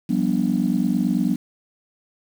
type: chord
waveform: sine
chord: G dominant seventh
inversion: third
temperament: just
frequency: 176.4 / 196 / 245 / 294 Hz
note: F3 / G3 / B3 / D4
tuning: +18 / 0 / -14 / +2 cents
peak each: -24 / -22 / -21 / -25 dBFS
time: 0.09-1.36 s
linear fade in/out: 10 ms
effects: tanh soft clip ceiling -9 dBFS + 7-bit